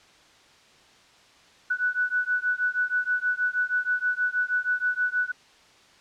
sine beating tone pair, 1480 / 1486.3 Hz, F#6 / F#6, 0 / +7 cents, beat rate 6.3 Hz, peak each -26 dBFS, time 1.7-5.32 s, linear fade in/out 10 ms, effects white hiss -55 dBFS RMS until 6 s + low-pass 5000 Hz 12 dB/octave

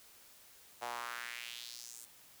sawtooth tone with high-pass filter sweep, 119.9 Hz, A#2, 49 cents sharp, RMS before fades -45 dBFS, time 0.81-2.06 s, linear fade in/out 20 ms, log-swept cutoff 720 to 8800 Hz, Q 2.4, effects white hiss -60 dBFS RMS until 2.4 s

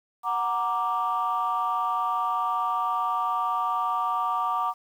sine chord, Gb augmented, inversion none, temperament equal, 740 / 932.3 / 1174.7 Hz, Gb5 / Bb5 / D6, 0 / 0 / 0 cents, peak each -29 / -28 / -25 dBFS, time 0.23-4.74 s, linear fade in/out 50 ms, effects tanh soft clip ceiling -17 dBFS + 9-bit

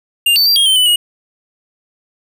square tone with pitch steps, 2802 / 4540 / 4716 / 3253 / 3102 / 2999 / 2893 Hz, F7 / C#8 / D8 / G#7 / G7 / F#7 / F#7, +5 / +41 / +6 / -37 / -19 / +23 / -40 cents, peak -9 dBFS, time 0.26-0.96 s, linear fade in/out 5 ms, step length 100 ms, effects none

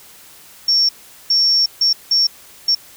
sine tone bursts at uneven times, 5480 Hz, F8, 34 cents flat, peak -11 dBFS, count 5, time 0.68-0.89 / 1.3-1.66 / 1.81-1.93 / 2.11-2.27 / 2.68-2.75 s, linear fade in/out 5 ms, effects white hiss -43 dBFS RMS until 2.96 s

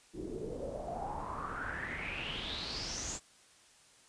pink noise with low-pass filter sweep, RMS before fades -40 dBFS, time 0.13-3.2 s, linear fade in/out 50 ms, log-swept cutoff 310 to 7500 Hz, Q 7.6, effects white hiss -62 dBFS RMS until 4.08 s + resampled to 22050 Hz

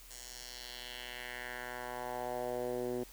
10% pulse tone with band-pass filter sweep, 123.47 Hz, B2, in tune, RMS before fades -41 dBFS, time 0.1-3.04 s, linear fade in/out 10 ms, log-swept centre 7800 to 330 Hz, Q 1.9, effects added 42 Hz sine -56 dBFS peak until 3.12 s + white hiss -56 dBFS RMS until 3.12 s

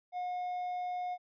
triangle tone, 721 Hz, F#5, 45 cents flat, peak -32 dBFS, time 0.12-1.18 s, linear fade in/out 50 ms, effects resampled to 11025 Hz

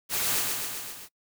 white noise with echo, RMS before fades -28 dBFS, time 0.09-0.44 s, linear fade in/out 50 ms, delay 130 ms, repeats 5, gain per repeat -3 dB, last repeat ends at 1.09 s, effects noise-tail reverb RT60 0.1 s tail -24 dB re dry

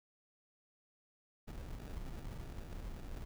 brown noise with sample-and-hold, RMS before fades -45 dBFS, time 1.47-3.25 s, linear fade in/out 10 ms, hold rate 1050 Hz, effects none

